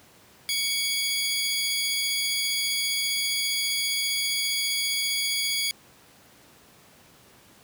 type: tone cluster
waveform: sawtooth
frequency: 2239 / 3351 / 4793 Hz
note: C#7 / G#7 / D8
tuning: +17 / +15 / +34 cents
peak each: -26 dBFS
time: 0.49-5.71 s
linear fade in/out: 0 ms
effects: pink hiss -54 dBFS RMS until 7.63 s + high-pass 100 Hz 12 dB/octave